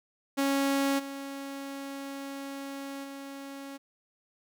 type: tone with level steps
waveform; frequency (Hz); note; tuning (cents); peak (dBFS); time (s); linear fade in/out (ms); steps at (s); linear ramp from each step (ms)
sawtooth; 275.9; C#4; -8; -21 / -33 / -36; 0.37-3.78; 20; 0.98 / 3.03; 20
effects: none